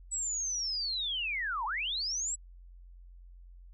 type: linear two-way sweep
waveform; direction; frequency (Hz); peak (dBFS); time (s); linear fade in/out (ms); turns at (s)
sine; down then up; 7902 to 830.6 to 7902; -31; 0.11-2.36; 20; 1.65
effects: added 44 Hz sine -49 dBFS peak until 3.73 s